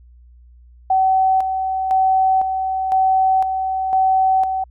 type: tone with tremolo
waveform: sine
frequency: 760 Hz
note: F#5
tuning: 46 cents sharp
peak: -12 dBFS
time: 0.9-4.64 s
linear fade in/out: 5 ms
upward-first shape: square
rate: 0.99 Hz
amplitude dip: 50%
effects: added 60 Hz sine -43 dBFS peak until 4.7 s